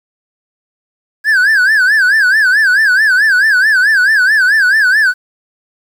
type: tone with vibrato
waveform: triangle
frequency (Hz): 1617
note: G#6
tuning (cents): -47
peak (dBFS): -5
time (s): 1.24-5.14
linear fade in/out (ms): 50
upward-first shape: sine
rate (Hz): 4.6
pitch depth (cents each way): 170
effects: 7-bit